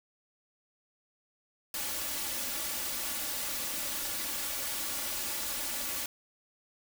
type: noise with comb filter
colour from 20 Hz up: white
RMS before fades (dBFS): -35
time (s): 1.74-6.06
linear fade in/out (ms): 2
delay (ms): 3.5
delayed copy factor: +0.65
effects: none